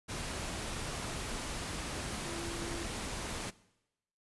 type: tone in noise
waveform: sine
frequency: 339.8 Hz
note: F4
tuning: 47 cents flat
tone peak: -43 dBFS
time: 2.24-2.84 s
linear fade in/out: 20 ms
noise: pink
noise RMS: -39 dBFS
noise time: 0.08-3.51 s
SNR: -7 dB
effects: noise-tail reverb RT60 0.9 s tail -20 dB re dry + resampled to 24000 Hz